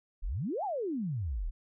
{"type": "exponential two-way sweep", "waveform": "sine", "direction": "up then down", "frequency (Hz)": [30.59, 880, 32.85], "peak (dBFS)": -31, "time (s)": [0.22, 1.51], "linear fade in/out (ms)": 20, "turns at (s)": 0.64, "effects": []}